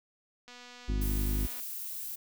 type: click train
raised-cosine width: 0.2 ms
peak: -33 dBFS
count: 275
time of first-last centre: 0.48-1.598 s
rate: 245 Hz
type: harmonic tone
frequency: 50.9 Hz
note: G#1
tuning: 34 cents flat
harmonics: 1 / 2 / 3 / 4 / 5 / 6 / 7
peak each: -28 / -39 / -44 / -42 / -39 / -48 / -45 dBFS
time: 0.88-1.47 s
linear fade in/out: 10 ms
type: noise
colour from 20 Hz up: violet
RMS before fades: -39 dBFS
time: 1.01-2.16 s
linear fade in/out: 10 ms
effects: none